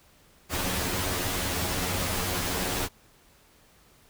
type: noise with comb filter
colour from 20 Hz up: pink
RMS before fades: -29 dBFS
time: 0.49-2.89 s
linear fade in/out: 50 ms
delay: 11 ms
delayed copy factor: +1
effects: pink hiss -59 dBFS RMS until 4.09 s